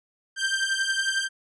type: beating tone pair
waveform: sawtooth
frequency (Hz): 1568 / 1579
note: G6 / G6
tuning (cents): 0 / +12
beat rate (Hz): 11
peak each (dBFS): -23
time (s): 0.36-1.29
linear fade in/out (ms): 50
effects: resampled to 22050 Hz